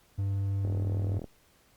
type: tone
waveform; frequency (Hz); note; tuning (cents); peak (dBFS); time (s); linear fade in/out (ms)
triangle; 98.5; G2; +9; -25; 0.18-1.19; 10
type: click train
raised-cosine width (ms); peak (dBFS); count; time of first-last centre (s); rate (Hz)
2; -25; 25; 0.65-1.243; 40.5
effects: pink hiss -64 dBFS RMS until 1.76 s + Opus 48 kbps